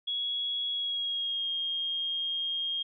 sine tone with pitch glide, 3341 to 3235 Hz, G#7 to G#7, +10 to -46 cents, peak -29 dBFS, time 0.07-2.83 s, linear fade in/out 10 ms, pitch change -56 cents, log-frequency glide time 0.7-1.48 s, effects none

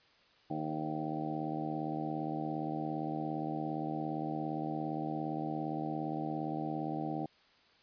harmonic tone with a mistuned harmonic, 77.4 Hz, D#2, 9 cents flat, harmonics 2 / 3 / 4 / 5 / 6 / 7 / 8 / 9 / 10, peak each -41 / -43 / -38 / -48 / -50 / -48 / -49 / -44 / -41 dBFS, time 0.5-7.26 s, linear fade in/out 5 ms, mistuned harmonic 6, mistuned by +25 cents, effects white hiss -65 dBFS RMS until 7.82 s + resampled to 11025 Hz

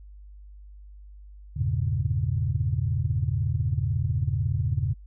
sine chord, E diminished seventh, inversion none, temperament equal with one note detuned, 82.41 / 100.41 / 116.54 / 138.59 Hz, E2 / G2 / Bb2 / Db3, 0 / +42 / 0 / 0 cents, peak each -28 dBFS, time 1.56-4.94 s, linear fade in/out 10 ms, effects tanh soft clip ceiling -12 dBFS + added 50 Hz sine -43 dBFS peak until 5.06 s

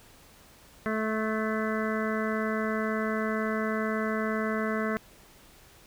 harmonic tone with a mistuned harmonic, 218 Hz, A3, 16 cents flat, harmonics 1 / 2 / 3 / 5 / 6 / 7 / 8 / 9, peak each -30 / -33 / -35 / -37 / -38 / -38 / -39 / -40 dBFS, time 0.86-4.97 s, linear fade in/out 0 ms, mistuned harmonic 9, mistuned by +38 cents, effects pink hiss -55 dBFS RMS until 5.86 s

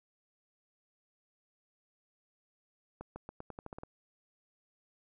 accelerating click train, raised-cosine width 1 ms, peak -29 dBFS, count 10, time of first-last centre 3.01-3.834 s, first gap 150 ms, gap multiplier 0.87, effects none

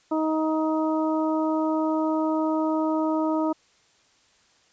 harmonic tone, 314.4 Hz, D#4, 18 cents sharp, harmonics 1 / 2 / 3 / 4, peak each -23 / -28 / -30 / -34 dBFS, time 0.11-3.53 s, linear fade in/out 10 ms, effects white hiss -61 dBFS RMS until 4.72 s + resampled to 16000 Hz

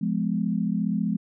sine chord, F diminished, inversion none, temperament just, 174.61 / 209.5 / 251.4 Hz, F3 / Ab3 / Cb4, 0 / +15 / +31 cents, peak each -27 / -25 / -30 dBFS, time 0.01-1.17 s, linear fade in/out 10 ms, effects none

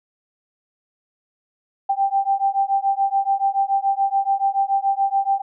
sine beating tone pair, 784 / 791 Hz, G5 / G5, 0 / +15 cents, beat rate 7 Hz, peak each -20 dBFS, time 1.89-5.42 s, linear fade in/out 10 ms, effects none

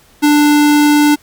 square tone, 295.1 Hz, D4, 8 cents sharp, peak -7 dBFS, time 0.22-1.16 s, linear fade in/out 20 ms, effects pink hiss -47 dBFS RMS until 1.22 s + MP3 96 kbps

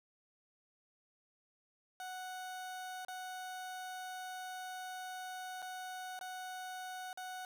30% pulse tone with dropouts, 740 Hz, F#5, in tune, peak -40 dBFS, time 2-7.45 s, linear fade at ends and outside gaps 1 ms, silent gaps 3.049-3.083 / 5.62-5.625 / 6.191-6.211 / 7.13-7.174 s, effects none

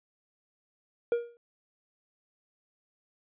triangle tone with exponential decay, 473 Hz, A#4, 25 cents sharp, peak -19 dBFS, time 1.12-1.37 s, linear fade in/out 1 ms, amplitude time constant 54 ms, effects resampled to 8000 Hz

